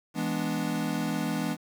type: chord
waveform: square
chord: E dominant seventh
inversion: none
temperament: equal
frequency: 164.81 / 207.7 / 246.9 / 293.7 Hz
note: E3 / G#3 / B3 / D4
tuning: 0 / 0 / 0 / 0 cents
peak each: -34 dBFS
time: 0.14-1.57 s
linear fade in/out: 50 ms
effects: 9-bit